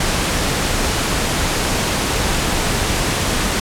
pink noise, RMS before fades -18 dBFS, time 0-3.6 s, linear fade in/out 5 ms, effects low-pass 10000 Hz 12 dB/octave

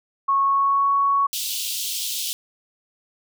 sine tone with pitch glide, 1100 to 1114.7 Hz, C#6 to C#6, -14 to +9 cents, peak -16 dBFS, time 0.28-1.27 s, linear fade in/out 10 ms, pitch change +23 cents, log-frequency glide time 0.42-0.92 s
pink high-pass noise, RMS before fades -27 dBFS, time 1.33-2.33 s, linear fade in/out 0 ms, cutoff 2900 Hz, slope 48 dB/octave
effects none

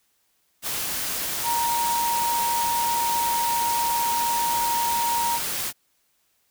sine tone in noise, 938 Hz, A#5, 11 cents sharp, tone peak -22 dBFS, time 1.43-5.4 s, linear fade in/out 50 ms, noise white, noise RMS -28 dBFS, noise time 0.62-5.73 s, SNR +3 dB, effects white hiss -68 dBFS RMS until 6.5 s

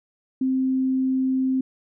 sine tone, 261.6 Hz, C4, in tune, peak -19 dBFS, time 0.41-1.61 s, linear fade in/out 5 ms, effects none

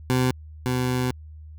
20% pulse tone pair in turn, 127.5 / 126.33 Hz, C3 / B2, -44 / +40 cents, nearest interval unison, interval 16 cents, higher first, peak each -14 / -17 dBFS, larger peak first, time 0.1-0.31 / 0.66-1.11 s, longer second, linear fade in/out 0 ms, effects added 77 Hz sine -39 dBFS peak until 1.58 s

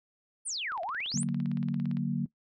sine exponential two-way sweep, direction down then up, 10190 to 630 to 10190 Hz, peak -32 dBFS, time 0.45-1.24 s, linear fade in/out 20 ms, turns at 0.82 s
click train, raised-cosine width 0.3 ms, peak -32 dBFS, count 23, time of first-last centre 0.72-1.97 s, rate 17.6 Hz
sine chord, D augmented, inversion none, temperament equal, 146.83 / 185 / 233.1 Hz, D3 / F#3 / A#3, 0 / 0 / 0 cents, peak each -32 dBFS, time 1.14-2.26 s, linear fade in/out 5 ms
effects noise-tail reverb RT60 0.1 s tail -18 dB re dry

